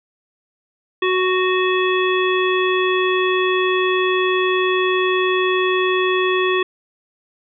harmonic tone with a mistuned harmonic, 370 Hz, F#4, in tune, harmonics 1 / 3 / 5 / 7 / 9, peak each -17 / -22 / -24 / -25 / -27 dBFS, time 1.02-6.63 s, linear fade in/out 5 ms, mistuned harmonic 9, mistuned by +25 cents, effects none

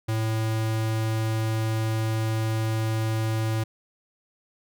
square tone, 110.8 Hz, A2, 13 cents sharp, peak -24 dBFS, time 0.08-3.64 s, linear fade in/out 10 ms, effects none

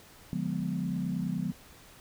sine chord, D diminished seventh, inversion none, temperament equal with one note detuned, 146.83 / 177.67 / 207.7 / 246.9 Hz, D3 / F3 / Ab3 / Cb4, 0 / +30 / 0 / 0 cents, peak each -37 / -32 / -36 / -36 dBFS, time 0.33-1.52 s, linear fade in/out 0 ms, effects pink hiss -54 dBFS RMS until 2 s

